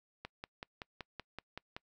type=click train; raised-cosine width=0.3 ms; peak=-26 dBFS; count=9; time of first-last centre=0.25-1.765 s; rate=5.28 Hz; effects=noise-tail reverb RT60 0.1 s tail -26 dB re dry